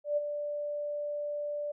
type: tone with ADSR envelope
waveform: sine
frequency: 587.3 Hz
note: D5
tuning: in tune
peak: -24 dBFS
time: 0.04-1.72 s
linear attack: 130 ms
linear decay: 23 ms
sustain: -8 dB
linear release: 10 ms
effects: none